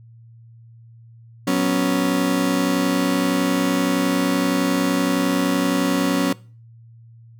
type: chord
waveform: 35% pulse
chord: F# suspended fourth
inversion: none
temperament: just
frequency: 185 / 246.7 / 277.5 Hz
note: F#3 / B3 / C#4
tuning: 0 / -2 / +2 cents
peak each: -21 / -23 / -18 dBFS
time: 1.47-6.33 s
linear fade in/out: 5 ms
effects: noise-tail reverb RT60 0.4 s tail -22 dB re dry + added 115 Hz sine -43 dBFS peak until 7.39 s